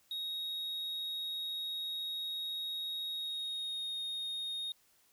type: tone with pitch glide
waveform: triangle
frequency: 3766 to 3712 Hz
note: A#7 to A#7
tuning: +17 to -8 cents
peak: -35 dBFS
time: 0.11-4.72 s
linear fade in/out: 2 ms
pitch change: -25 cents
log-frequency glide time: 3.1-3.9 s
effects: white hiss -69 dBFS RMS until 5.12 s